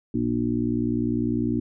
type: harmonic tone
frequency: 60 Hz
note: B1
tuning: 49 cents flat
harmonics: 1 / 2 / 4 / 5 / 6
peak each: -36 / -30 / -25 / -26 / -32 dBFS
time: 0.14-1.6 s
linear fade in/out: 5 ms
effects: none